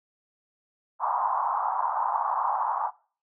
pink band-pass noise, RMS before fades -27 dBFS, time 0.99-2.91 s, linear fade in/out 50 ms, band 810 to 1100 Hz, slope 48 dB/octave, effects noise-tail reverb RT60 0.4 s tail -20 dB re dry

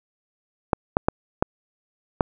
clicks, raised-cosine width 1 ms, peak -3 dBFS, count 5, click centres 0.732 / 0.969 / 1.085 / 1.425 / 2.208 s, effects none

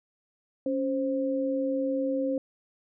sine tone pair together, 276.4 / 526 Hz, C#4 / C5, -5 / +9 cents, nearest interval major seventh, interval 1114 cents, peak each -28 dBFS, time 0.66-2.38 s, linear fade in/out 2 ms, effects none

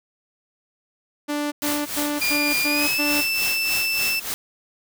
sawtooth tone bursts, 293.7 Hz, D4, in tune, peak -19 dBFS, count 6, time 1.28-3.22 s, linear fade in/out 20 ms, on 240 ms, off 100 ms
white noise with tremolo, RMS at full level -26 dBFS, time 1.62-4.34 s, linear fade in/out 0 ms, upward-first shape sine, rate 3.4 Hz, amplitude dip 75%
30% pulse tone with pitch glide, 2406 to 2654 Hz, D7 to E7, +41 to +11 cents, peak -18 dBFS, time 2.21-4.2 s, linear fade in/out 10 ms, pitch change +170 cents, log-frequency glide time 2.67-3.01 s
effects none

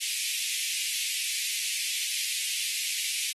pink high-pass noise, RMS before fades -31 dBFS, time 0-3.33 s, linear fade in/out 20 ms, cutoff 2200 Hz, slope 48 dB/octave, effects AAC 32 kbps

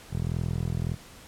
15% pulse tone with band-pass filter, 41.74 Hz, E1, 22 cents sharp, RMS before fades -29 dBFS, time 0.1-0.97 s, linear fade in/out 50 ms, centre 140 Hz, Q 1.1, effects pink hiss -49 dBFS RMS until 1.27 s + low-pass 12000 Hz 12 dB/octave

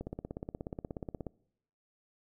click train, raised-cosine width 2 ms, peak -25 dBFS, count 22, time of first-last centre 0.01-1.267 s, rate 16.7 Hz, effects noise-tail reverb RT60 0.8 s tail -24 dB re dry

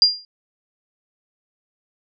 sine tone with exponential decay, 4800 Hz, D8, 37 cents sharp, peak -6 dBFS, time 0.02-0.25 s, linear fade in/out 1 ms, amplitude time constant 48 ms, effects none

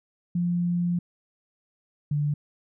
sine tone pair in turn, 174.61 / 146.83 Hz, F3 / D3, 0 / 0 cents, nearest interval minor third, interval 300 cents, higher first, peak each -22 dBFS, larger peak neither, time 0.35-0.99 / 2.11-2.34 s, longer first, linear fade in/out 5 ms, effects none

